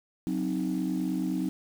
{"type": "chord", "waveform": "sine", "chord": "C diminished", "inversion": "second", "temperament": "equal", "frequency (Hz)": [185, 261.6, 311.1], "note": ["Gb3", "C4", "Eb4"], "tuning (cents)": [0, 0, 0], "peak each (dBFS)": -30, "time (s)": [0.27, 1.49], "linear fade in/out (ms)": 0, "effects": ["tanh soft clip ceiling -21 dBFS", "8-bit"]}